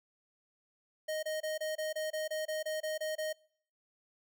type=tone bursts; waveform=square; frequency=622.3 Hz; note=D#5; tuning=in tune; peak=-34 dBFS; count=13; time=1.08-3.33 s; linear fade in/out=10 ms; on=150 ms; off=25 ms; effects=noise-tail reverb RT60 0.6 s tail -25 dB re dry